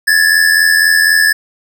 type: tone pair together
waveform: square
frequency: 1676 / 1760 Hz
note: G#6 / A6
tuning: +15 / 0 cents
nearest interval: minor second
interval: 85 cents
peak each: -11 dBFS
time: 0.07-1.33 s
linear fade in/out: 10 ms
effects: none